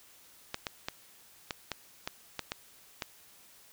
clicks, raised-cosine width 0.2 ms, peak -16 dBFS, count 9, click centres 0.544 / 0.668 / 0.885 / 1.508 / 1.717 / 2.075 / 2.393 / 2.519 / 3.022 s, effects white hiss -58 dBFS RMS until 3.72 s

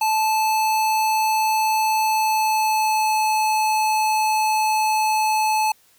square tone with pitch glide, 872 to 865 Hz, A5 to A5, -16 to -30 cents, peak -18 dBFS, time 0.01-5.72 s, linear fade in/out 5 ms, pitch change -14 cents, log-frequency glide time 2.01-3.19 s, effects white hiss -57 dBFS RMS until 5.98 s

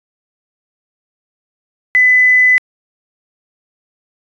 sine tone with quantisation, 2005 Hz, B6, 26 cents sharp, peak -6 dBFS, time 1.95-2.58 s, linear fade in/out 0 ms, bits 6, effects resampled to 22050 Hz

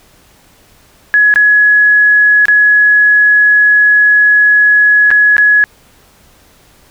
sine tone with dropouts, 1685 Hz, G#6, 25 cents sharp, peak -4 dBFS, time 1.14-5.64 s, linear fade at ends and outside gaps 0 ms, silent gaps 1.34-1.359 / 2.455-2.483 / 5.105-5.113 / 5.367-5.381 s, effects pink hiss -46 dBFS RMS until 6.9 s

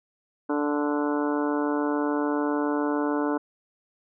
harmonic tone with a mistuned harmonic, 146.83 Hz, D3, in tune, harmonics 2 / 3 / 4 / 5 / 6 / 7 / 8 / 9 / 10, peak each -25 / -30 / -33 / -38 / -34 / -35 / -42 / -39 / -38 dBFS, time 0.49-3.38 s, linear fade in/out 10 ms, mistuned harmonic 8, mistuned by -40 cents, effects none

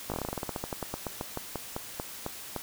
slowing click train, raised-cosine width 1 ms, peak -18 dBFS, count 25, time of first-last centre 0.1-2.563 s, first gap 18 ms, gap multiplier 1.13, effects white hiss -43 dBFS RMS until 2.62 s

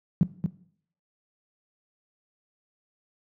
sine tone with echo, 174.61 Hz, F3, in tune, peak -14 dBFS, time 0.21-0.23 s, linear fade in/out 0 ms, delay 230 ms, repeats 1, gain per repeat -6 dB, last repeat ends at 0.46 s, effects noise-tail reverb RT60 0.6 s tail -17 dB re dry + high-pass 100 Hz 12 dB/octave

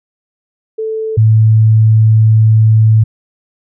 sine tone pair in turn, 440 / 110 Hz, A4 / A2, 0 / 0 cents, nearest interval 2 octaves, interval 2400 cents, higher first, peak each -15 / -4 dBFS, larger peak second, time 0.78-1.17 / 1.17-3.04 s, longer second, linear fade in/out 10 ms, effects none

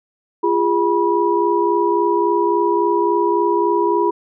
sine tone cluster, 345.6 / 409.2 / 973 Hz, F4 / G#4 / B5, -18 / -26 / -26 cents, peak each -18 dBFS, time 0.43-4.11 s, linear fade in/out 10 ms, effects none

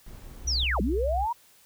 brown noise, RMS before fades -43 dBFS, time 0.06-0.67 s, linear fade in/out 5 ms
sine tone with pitch glide, 64.2 to 63.61 Hz, C2 to C2, -32 to -48 cents, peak -27 dBFS, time 0.43-1.27 s, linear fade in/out 50 ms, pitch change -16 cents, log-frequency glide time 0.59-1.12 s
sine linear two-way sweep, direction down then up, 6040 to 172.2 to 978 Hz, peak -25 dBFS, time 0.47-1.33 s, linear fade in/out 10 ms, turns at 0.81 s
effects white hiss -58 dBFS RMS until 1.65 s

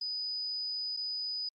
sine tone with dropouts, 4978 Hz, D#8, in tune, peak -33 dBFS, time 0.01-1.49 s, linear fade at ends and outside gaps 5 ms, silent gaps 0.966-0.971 s, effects Opus 24 kbps

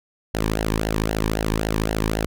sawtooth tone with flanger, 53.8 Hz, A1, 38 cents flat, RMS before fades -23 dBFS, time 0.34-2.26 s, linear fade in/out 5 ms, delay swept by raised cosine 0.83 to 1.5 ms, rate 3.8 Hz, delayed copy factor -0.75, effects none

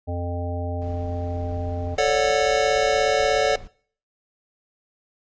harmonic tone, 87.31 Hz, F2, in tune, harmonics 1 / 3 / 5 / 7 / 9, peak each -26 / -34 / -36 / -33 / -36 dBFS, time 0.07-1.96 s, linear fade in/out 20 ms
brown noise, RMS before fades -40 dBFS, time 0.81-3.68 s, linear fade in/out 10 ms
square chord, D major seventh, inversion second, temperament just, 440.5 / 550.6 / 587.3 / 734.2 Hz, A4 / C#5 / D5 / F#5, +2 / -12 / 0 / -14 cents, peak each -24 dBFS, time 1.98-3.56 s, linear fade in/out 5 ms
effects noise-tail reverb RT60 0.5 s tail -22 dB re dry + resampled to 16000 Hz

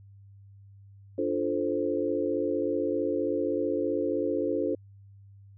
sine chord, D minor seventh, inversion none, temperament equal, 293.7 / 349.2 / 440 / 523.3 Hz, D4 / F4 / A4 / C5, 0 / 0 / 0 / 0 cents, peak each -31 dBFS, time 1.18-4.75 s, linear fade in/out 5 ms, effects added 99 Hz sine -49 dBFS peak until 5.57 s

